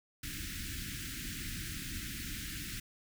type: band-stop noise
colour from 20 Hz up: pink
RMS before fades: -41 dBFS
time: 0.23-2.8 s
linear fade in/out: 5 ms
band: 320 to 1500 Hz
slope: 48 dB/octave
effects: none